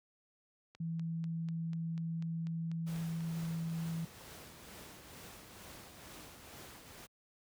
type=click train; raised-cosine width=0.2 ms; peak=-37 dBFS; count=13; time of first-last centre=0.75-3.698 s; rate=4.07 Hz
type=tone; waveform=sine; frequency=164.81 Hz; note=E3; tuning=in tune; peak=-35 dBFS; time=0.8-4.05 s; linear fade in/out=5 ms
type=noise with tremolo; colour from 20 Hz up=pink; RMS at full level=-50 dBFS; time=2.86-7.07 s; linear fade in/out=20 ms; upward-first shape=triangle; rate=2.2 Hz; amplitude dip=45%
effects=high-pass 60 Hz 12 dB/octave